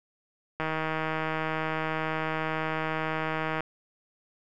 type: click train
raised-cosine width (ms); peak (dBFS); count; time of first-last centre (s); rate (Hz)
0.5; -15; 476; 0.6-3.606; 158
effects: none